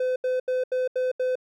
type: tone bursts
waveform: triangle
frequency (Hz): 509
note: C5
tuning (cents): -48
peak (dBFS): -20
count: 6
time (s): 0-1.355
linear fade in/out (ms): 5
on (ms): 160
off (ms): 79
effects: none